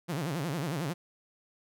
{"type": "tone with vibrato", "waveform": "sawtooth", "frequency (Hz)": 155, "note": "D#3", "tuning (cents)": -6, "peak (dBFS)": -27, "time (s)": [0.08, 0.94], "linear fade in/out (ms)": 20, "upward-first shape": "sine", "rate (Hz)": 11, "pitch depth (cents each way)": 250, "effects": []}